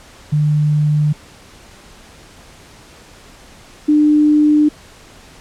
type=tone pair in turn; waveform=sine; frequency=150 / 300 Hz; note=D3 / D4; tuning=+37 / +37 cents; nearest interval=octave; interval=1200 cents; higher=second; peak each=-11 / -8 dBFS; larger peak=second; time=0.32-1.13 / 3.88-4.69 s; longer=neither; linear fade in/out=10 ms; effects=pink hiss -42 dBFS RMS until 5.4 s + low-pass 9000 Hz 12 dB/octave